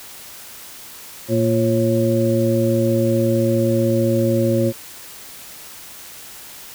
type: harmonic tone with a mistuned harmonic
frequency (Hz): 115.4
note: A#2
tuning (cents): -17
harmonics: 1 / 2 / 3 / 5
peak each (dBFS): -20 / -20 / -20 / -20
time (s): 1.28-4.73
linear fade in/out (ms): 50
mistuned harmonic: 5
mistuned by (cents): -91
effects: white hiss -38 dBFS RMS until 6.74 s